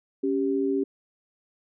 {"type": "tone pair together", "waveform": "sine", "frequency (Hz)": [277.2, 392], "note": ["C#4", "G4"], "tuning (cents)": [0, 0], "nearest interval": "tritone", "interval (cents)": 600, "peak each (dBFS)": -25, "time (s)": [0.23, 0.84], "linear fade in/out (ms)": 10, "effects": []}